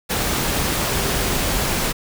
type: tone in noise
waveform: sine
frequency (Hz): 396.3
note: G4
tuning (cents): +19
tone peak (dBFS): -31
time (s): 0.89-1.38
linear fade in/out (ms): 20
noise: pink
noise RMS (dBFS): -21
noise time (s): 0.09-1.93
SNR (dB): -13
effects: none